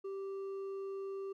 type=tone with hard clipping; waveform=sine; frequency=390.3 Hz; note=G4; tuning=8 cents flat; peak=-40 dBFS; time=0.04-1.33 s; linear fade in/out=10 ms; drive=4 dB; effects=none